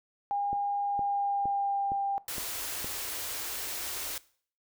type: tone with pitch glide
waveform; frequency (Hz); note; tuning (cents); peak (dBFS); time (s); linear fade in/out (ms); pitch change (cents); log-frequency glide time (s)
sine; 809 to 795.1; G#5 to G5; -46 to +24; -27; 0.31-2.18; 0; -30; 0.82-1.99
type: click train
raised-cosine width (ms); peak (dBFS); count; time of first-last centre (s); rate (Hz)
2; -26; 6; 0.53-2.845; 2.16
type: band-stop noise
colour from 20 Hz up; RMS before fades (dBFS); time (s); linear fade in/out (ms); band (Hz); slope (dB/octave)
white; -36; 2.28-4.18; 2; 120 to 260; 48
effects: noise-tail reverb RT60 0.5 s tail -20 dB re dry